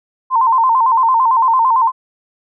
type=tone with vibrato; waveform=sine; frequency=973 Hz; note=B5; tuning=26 cents flat; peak=-9 dBFS; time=0.3-1.92 s; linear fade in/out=50 ms; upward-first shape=square; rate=8.9 Hz; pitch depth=110 cents each way; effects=none